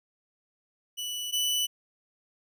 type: tone pair in turn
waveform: sawtooth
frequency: 2960 / 2976 Hz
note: F#7 / F#7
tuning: 0 / +9 cents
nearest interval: unison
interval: 9 cents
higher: second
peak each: -29 / -22 dBFS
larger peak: second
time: 0.97-1.32 / 1.32-1.67 s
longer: neither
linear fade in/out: 20 ms
effects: none